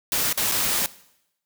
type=noise with dropouts; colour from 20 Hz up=white; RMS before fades=-23 dBFS; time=0.12-0.86 s; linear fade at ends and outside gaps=1 ms; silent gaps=0.328-0.375 / 0.515-0.519 s; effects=noise-tail reverb RT60 0.8 s tail -19 dB re dry